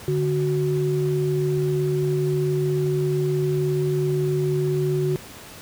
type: tone pair together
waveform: sine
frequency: 146.83 / 370 Hz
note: D3 / F#4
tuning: 0 / 0 cents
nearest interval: octave + major third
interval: 1600 cents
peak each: -22 dBFS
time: 0.08-5.16 s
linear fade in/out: 0 ms
effects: pink hiss -41 dBFS RMS until 5.61 s + high-pass 60 Hz 12 dB/octave